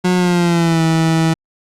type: tone with pitch glide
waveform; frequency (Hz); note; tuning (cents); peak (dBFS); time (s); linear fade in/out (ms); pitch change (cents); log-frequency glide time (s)
30% pulse; 181.1 to 162.28; F#3 to E3; -37 to -27; -9; 0.04-1.34; 10; -190; 0.16-0.83
effects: low-pass 9000 Hz 12 dB/octave + Opus 48 kbps